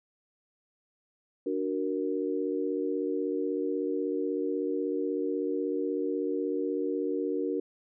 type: chord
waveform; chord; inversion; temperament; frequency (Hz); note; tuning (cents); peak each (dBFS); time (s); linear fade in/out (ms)
sine; D augmented; none; equal; 293.7 / 370 / 466.2; D4 / F#4 / A#4; 0 / 0 / 0; -32; 1.46-7.6; 5
effects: none